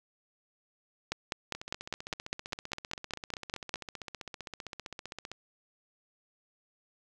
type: two click trains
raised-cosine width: 0.2 ms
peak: -23 / -14 dBFS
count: 59 / 14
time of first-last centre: 1.55-5.316 / 1.12-3.741 s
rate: 15.4 / 4.96 Hz
effects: none